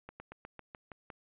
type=slowing click train; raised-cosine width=0.5 ms; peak=-30 dBFS; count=8; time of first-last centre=0.09-1.102 s; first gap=110 ms; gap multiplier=1.09; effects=resampled to 8000 Hz